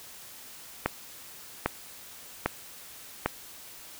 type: click train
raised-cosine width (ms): 0.5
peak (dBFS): -9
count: 4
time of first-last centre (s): 0.86-3.26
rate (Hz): 1.25
effects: white hiss -47 dBFS RMS until 3.99 s